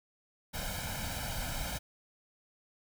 pink noise with comb filter, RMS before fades -37 dBFS, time 0.53-1.79 s, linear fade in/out 20 ms, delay 1.3 ms, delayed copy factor +0.9, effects none

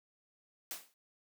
white noise with exponential decay, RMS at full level -38 dBFS, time 0.71-0.94 s, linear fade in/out 1 ms, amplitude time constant 48 ms, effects high-pass 200 Hz 12 dB/octave

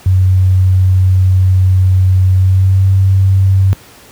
sine tone with pitch glide, 93.3 to 95.92 Hz, F#2 to G2, +15 to -37 cents, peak -5 dBFS, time 0.06-3.73 s, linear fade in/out 0 ms, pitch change +48 cents, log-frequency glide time 2.34-2.86 s, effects pink hiss -39 dBFS RMS until 4.11 s + high-pass 60 Hz 12 dB/octave

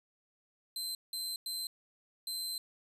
sawtooth tone bursts at uneven times, 4093 Hz, C8, 39 cents flat, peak -33 dBFS, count 4, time 0.76-0.95 / 1.13-1.36 / 1.46-1.67 / 2.27-2.58 s, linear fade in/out 2 ms, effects resampled to 32000 Hz

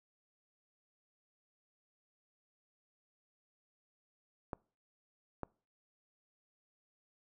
clicks, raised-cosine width 1 ms, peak -24 dBFS, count 2, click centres 4.532 / 5.433 s, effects noise-tail reverb RT60 0.4 s tail -25 dB re dry

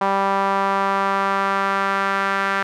sawtooth tone with band-pass filter sweep, 196 Hz, G3, in tune, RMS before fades -20 dBFS, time 0.01-2.63 s, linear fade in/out 5 ms, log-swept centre 950 to 1500 Hz, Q 2.3, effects none

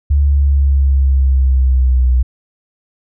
sine linear sweep, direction down, 71.8 to 62.1 Hz, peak -8 dBFS, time 0.1-2.23 s, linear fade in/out 10 ms, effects none

